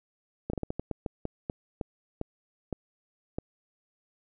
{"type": "slowing click train", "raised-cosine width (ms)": 2, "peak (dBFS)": -18, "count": 14, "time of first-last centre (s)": [0.5, 3.385], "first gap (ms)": 34, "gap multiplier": 1.28, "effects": []}